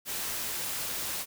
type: noise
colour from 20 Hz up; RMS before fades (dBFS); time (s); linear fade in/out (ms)
white; -34; 0.05-1.26; 50
effects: none